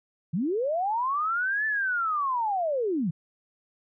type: linear two-way sweep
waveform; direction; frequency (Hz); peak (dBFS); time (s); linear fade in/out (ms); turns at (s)
sine; up then down; 144.3 to 1766 to 144.3; -24; 0.33-3.11; 10; 1.66
effects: none